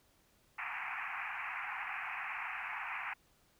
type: band-pass noise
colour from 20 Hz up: white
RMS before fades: -41 dBFS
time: 0.58-3.14 s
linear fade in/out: 10 ms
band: 740 to 2600 Hz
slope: 96 dB/octave
effects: pink hiss -70 dBFS RMS until 3.59 s